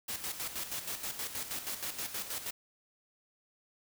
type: noise with tremolo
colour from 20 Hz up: white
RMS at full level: -37 dBFS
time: 0.08-2.51 s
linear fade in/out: 10 ms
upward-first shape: square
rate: 6.3 Hz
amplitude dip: 60%
effects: none